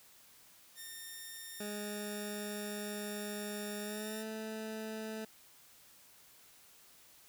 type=tone; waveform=5% pulse; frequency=1822 Hz; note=A#6; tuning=40 cents flat; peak=-35 dBFS; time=0.75-4.25 s; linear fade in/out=50 ms
type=tone with pitch glide; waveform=20% pulse; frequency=207.7 to 218.9 Hz; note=G#3 to A3; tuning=0 to -9 cents; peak=-35 dBFS; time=1.6-5.25 s; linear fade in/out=5 ms; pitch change=+91 cents; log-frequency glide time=3.82-4.24 s
effects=white hiss -61 dBFS RMS until 7.28 s